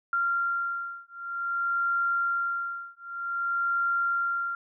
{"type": "beating tone pair", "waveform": "sine", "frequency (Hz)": [1384, 1384.53], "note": ["F6", "F6"], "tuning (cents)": [-16, -15], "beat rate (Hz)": 0.53, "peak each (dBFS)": -29, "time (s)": [0.13, 4.55], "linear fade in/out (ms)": 2, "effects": []}